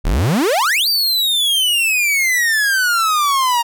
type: exponential two-way sweep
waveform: 45% pulse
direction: up then down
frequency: 32.26 to 4739 to 928 Hz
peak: -13 dBFS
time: 0.04-3.63 s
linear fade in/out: 20 ms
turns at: 0.88 s
effects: none